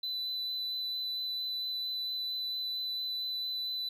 sine tone with vibrato, 4000 Hz, B7, 21 cents sharp, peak -30 dBFS, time 0.03-3.89 s, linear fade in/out 5 ms, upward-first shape sine, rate 4.4 Hz, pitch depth 8 cents each way, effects tanh soft clip ceiling -32 dBFS + 12-bit

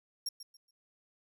30% pulse tone with echo, 5550 Hz, F8, 12 cents flat, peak -29 dBFS, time 0.26-0.29 s, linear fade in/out 5 ms, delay 140 ms, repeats 3, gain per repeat -12 dB, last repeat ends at 0.71 s, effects none

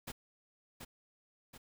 pink noise with echo, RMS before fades -43 dBFS, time 0.07-0.12 s, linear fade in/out 10 ms, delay 730 ms, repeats 2, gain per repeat -5 dB, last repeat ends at 1.58 s, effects none

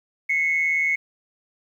sine tone pair together, 2037 / 2195 Hz, C7 / C#7, -47 / -18 cents, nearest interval minor second, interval 129 cents, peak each -25 / -19 dBFS, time 0.29-0.96 s, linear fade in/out 10 ms, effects tanh soft clip ceiling -12 dBFS + 9-bit

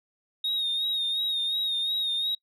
sine tone with vibrato, 3729 Hz, A#7, in tune, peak -23 dBFS, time 0.44-2.35 s, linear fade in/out 5 ms, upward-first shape sine, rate 2.8 Hz, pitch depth 48 cents each way, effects noise-tail reverb RT60 0.1 s tail -25 dB re dry + tanh soft clip ceiling -23 dBFS

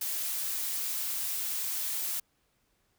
blue noise, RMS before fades -33 dBFS, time 0.01-2.2 s, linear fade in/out 5 ms, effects pink hiss -73 dBFS RMS until 2.98 s

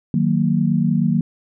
sine chord, D# minor, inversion none, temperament equal with one note detuned, 155.56 / 185 / 231.6 Hz, D#3 / F#3 / A#3, 0 / 0 / -11 cents, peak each -19 dBFS, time 0.14-1.21 s, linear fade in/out 2 ms, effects none

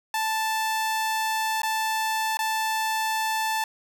sawtooth tone with dropouts, 880 Hz, A5, in tune, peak -20 dBFS, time 0.14-3.64 s, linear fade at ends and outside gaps 2 ms, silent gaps 1.619-1.632 / 2.371-2.39 s, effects none

